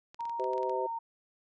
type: clicks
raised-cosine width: 0.2 ms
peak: -33 dBFS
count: 10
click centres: 0.145 / 0.207 / 0.254 / 0.296 / 0.398 / 0.442 / 0.534 / 0.58 / 0.631 / 0.696 s
type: tone with pitch glide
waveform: sine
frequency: 932.3 to 918.9 Hz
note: A#5 to A#5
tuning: 0 to -25 cents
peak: -33 dBFS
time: 0.19-0.99 s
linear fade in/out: 10 ms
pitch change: -25 cents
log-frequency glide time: 0.69-0.74 s
type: harmonic tone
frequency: 127.9 Hz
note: C3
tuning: 39 cents flat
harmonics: 3 / 4 / 5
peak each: -34 / -34 / -38 dBFS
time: 0.39-0.87 s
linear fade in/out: 10 ms
effects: none